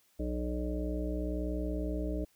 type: harmonic tone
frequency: 61 Hz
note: B1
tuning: 21 cents flat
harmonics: 1 / 3 / 5 / 7 / 9 / 10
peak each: -34 / -41 / -37 / -43 / -45 / -42 dBFS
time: 0.19-2.25 s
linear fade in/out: 10 ms
effects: white hiss -69 dBFS RMS until 2.35 s